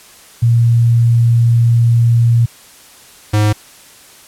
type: tone pair in turn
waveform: sine / square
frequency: 117.4 / 105.57 Hz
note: A#2 / G#2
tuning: +13 / +29 cents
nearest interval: major second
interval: 184 cents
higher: first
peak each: -7 / -10 dBFS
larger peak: first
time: 0.42-2.46 / 3.33-3.53 s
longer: first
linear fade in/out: 10 ms
effects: white hiss -41 dBFS RMS until 4.27 s + low-pass 12000 Hz 12 dB/octave